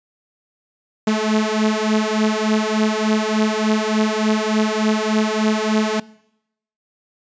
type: beating tone pair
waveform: sawtooth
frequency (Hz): 214.4 / 217.8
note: A3 / A3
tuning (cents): -45 / -17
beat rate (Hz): 3.4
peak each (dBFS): -15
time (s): 1.07-6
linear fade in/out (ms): 5
effects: noise-tail reverb RT60 0.8 s tail -22 dB re dry + resampled to 16000 Hz